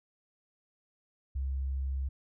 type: tone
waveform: sine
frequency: 67.1 Hz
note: C2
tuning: 44 cents sharp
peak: -30 dBFS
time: 1.35-2.09 s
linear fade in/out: 10 ms
effects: none